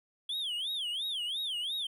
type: tone with vibrato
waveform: triangle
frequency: 3288 Hz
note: G#7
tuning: 18 cents flat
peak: -31 dBFS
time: 0.29-1.87 s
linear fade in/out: 5 ms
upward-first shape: sine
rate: 2.9 Hz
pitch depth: 250 cents each way
effects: none